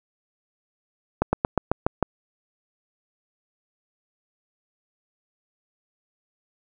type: slowing click train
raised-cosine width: 1 ms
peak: -5 dBFS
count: 7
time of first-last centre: 1.22-2.027 s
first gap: 110 ms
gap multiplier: 1.08
effects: none